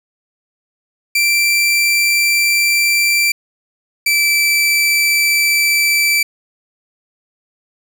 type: tone pair in turn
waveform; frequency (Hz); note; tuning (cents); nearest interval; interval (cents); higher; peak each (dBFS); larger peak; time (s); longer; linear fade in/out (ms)
sawtooth; 2349 / 2325; D7 / D7; 0 / -18; unison; 18; first; -8; neither; 1.15-3.32 / 4.06-6.23; neither; 5
effects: none